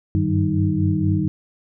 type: tone cluster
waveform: sine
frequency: 94.6 / 98.8 / 152.4 / 190.6 / 312.3 Hz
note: F#2 / G2 / D#3 / G3 / D#4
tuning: +39 / +14 / -36 / -48 / +7 cents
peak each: -23 dBFS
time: 0.15-1.28 s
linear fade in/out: 0 ms
effects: none